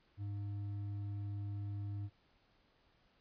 triangle tone with hard clipping, 101.4 Hz, G#2, 41 cents flat, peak -40 dBFS, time 0.17-2.1 s, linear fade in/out 50 ms, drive 8 dB, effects pink hiss -72 dBFS RMS until 3.2 s + resampled to 11025 Hz

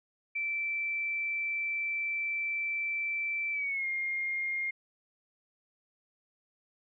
sine tone with pitch glide, 2332 to 2126 Hz, D7 to C7, -13 to +27 cents, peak -30 dBFS, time 0.35-4.71 s, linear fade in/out 10 ms, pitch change -160 cents, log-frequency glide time 3.52-3.87 s, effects none

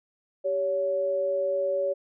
sine tone pair together, 392 / 563 Hz, G4 / C#5, 0 / +27 cents, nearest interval tritone, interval 627 cents, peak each -32 / -24 dBFS, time 0.44-1.94 s, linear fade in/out 20 ms, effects none

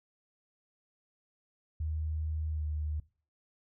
sine tone with pitch glide, 78 to 76 Hz, D#2 to D#2, +5 to -40 cents, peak -31 dBFS, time 1.8-3 s, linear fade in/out 5 ms, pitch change -45 cents, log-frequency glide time 2.51-2.64 s, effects noise-tail reverb RT60 0.4 s tail -21 dB re dry

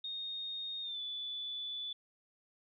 sine tone with pitch glide, 3700 to 3472 Hz, A#7 to A7, -14 to -24 cents, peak -38 dBFS, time 0.04-1.93 s, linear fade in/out 5 ms, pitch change -110 cents, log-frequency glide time 0.82-1 s, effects none

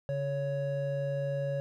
triangle tone pair together, 141.36 / 557 Hz, C#3 / C#5, +34 / +8 cents, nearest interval 2 octaves, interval 2374 cents, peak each -31 / -30 dBFS, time 0.09-1.6 s, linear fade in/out 0 ms, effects none

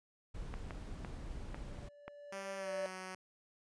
brown noise, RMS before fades -45 dBFS, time 0.34-1.89 s, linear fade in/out 10 ms
clicks, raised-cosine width 0.5 ms, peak -29 dBFS, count 5, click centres 0.54 / 0.708 / 1.048 / 1.545 / 2.08 s
triangle tone with exponential growth, 580 Hz, D5, 22 cents flat, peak -33 dBFS, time 1.2-2.86 s, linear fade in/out 0 ms, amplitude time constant 360 ms
5% pulse tone with pitch glide, 196 to 186.61 Hz, G3 to F#3, 0 to +15 cents, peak -33 dBFS, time 2.32-3.15 s, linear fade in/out 5 ms, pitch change -85 cents, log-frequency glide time 2.57-2.71 s
effects resampled to 22050 Hz

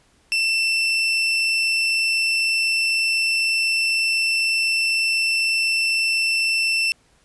30% pulse tone, 2678 Hz, E7, 27 cents sharp, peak -15 dBFS, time 0.32-6.92 s, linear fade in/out 0 ms, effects pink hiss -59 dBFS RMS until 7.24 s + resampled to 24000 Hz

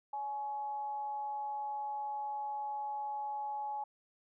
sine tone with amplitude modulation, 842 Hz, G#5, 24 cents sharp, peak -34 dBFS, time 0.13-3.84 s, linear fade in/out 5 ms, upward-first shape sine, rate 269 Hz, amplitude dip 35%, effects none

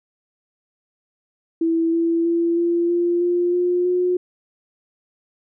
sine tone with pitch steps, 329.6 / 333.8 / 338.1 / 342.4 / 346.8 / 351.2 / 355.7 / 360.3 Hz, E4 / E4 / E4 / F4 / F4 / F4 / F4 / F#4, 0 / +22 / +44 / -34 / -12 / +10 / +32 / -46 cents, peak -16 dBFS, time 1.61-4.17 s, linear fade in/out 5 ms, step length 320 ms, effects none

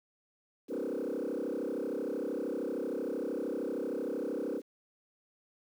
sine tone with frequency modulation, 383.8 Hz, G4, 37 cents flat, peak -30 dBFS, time 0.68-4.62 s, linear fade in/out 50 ms, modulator 33 Hz, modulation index 4.1, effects tanh soft clip ceiling -31 dBFS + 10-bit

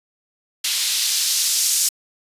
blue noise with band-pass filter sweep, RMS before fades -20 dBFS, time 0.64-1.89 s, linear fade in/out 5 ms, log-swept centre 3400 to 6300 Hz, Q 1.3, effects resampled to 32000 Hz

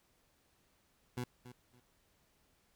20% pulse tone with echo, 123.47 Hz, B2, in tune, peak -32 dBFS, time 1.17-1.24 s, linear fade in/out 5 ms, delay 280 ms, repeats 2, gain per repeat -13 dB, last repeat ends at 1.8 s, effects pink hiss -73 dBFS RMS until 2.75 s

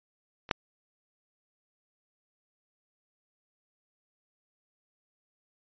clicks, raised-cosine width 0.3 ms, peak -28 / -8 dBFS, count 2, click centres 0.491 / 0.512 s, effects resampled to 11025 Hz

